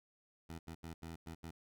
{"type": "tone bursts at uneven times", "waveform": "15% pulse", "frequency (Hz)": 82.41, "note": "E2", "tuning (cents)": 0, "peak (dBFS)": -39, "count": 6, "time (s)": [[0.49, 0.59], [0.67, 0.75], [0.83, 0.94], [1.02, 1.16], [1.26, 1.35], [1.43, 1.51]], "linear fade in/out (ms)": 10, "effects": []}